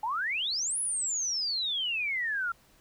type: exponential two-way sweep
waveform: sine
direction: up then down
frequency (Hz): 830.6 to 10548 to 1350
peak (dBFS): -28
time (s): 0.03-2.52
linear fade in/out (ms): 5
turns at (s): 0.79
effects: pink hiss -62 dBFS RMS until 2.8 s